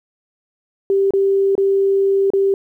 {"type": "tone with dropouts", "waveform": "sine", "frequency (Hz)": 392, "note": "G4", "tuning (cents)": 0, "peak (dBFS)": -12, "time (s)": [0.9, 2.54], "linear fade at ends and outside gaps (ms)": 1, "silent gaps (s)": [[1.107, 1.136], [1.553, 1.579], [2.303, 2.335]], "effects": ["9-bit"]}